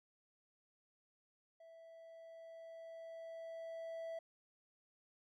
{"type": "tone with level ramp", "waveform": "triangle", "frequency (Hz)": 658, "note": "E5", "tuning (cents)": -3, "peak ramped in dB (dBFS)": [-55, -40], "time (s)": [1.6, 4.19], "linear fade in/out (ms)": 5, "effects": []}